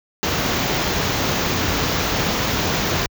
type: band-stop noise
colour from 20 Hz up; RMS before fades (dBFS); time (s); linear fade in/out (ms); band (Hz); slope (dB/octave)
pink; -20; 0.23-3.06; 0; 7000 to 14000; 96
effects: high-pass 60 Hz 12 dB/octave